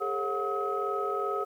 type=tone cluster; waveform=sine; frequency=404.9 / 447.5 / 543 / 727 / 1276 Hz; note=G#4 / A4 / C#5 / F#5 / D#6; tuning=-44 / +29 / -36 / -31 / +43 cents; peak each=-32 / -36 / -38 / -36 / -31 dBFS; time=0-1.45 s; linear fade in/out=20 ms; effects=tanh soft clip ceiling -18 dBFS + 10-bit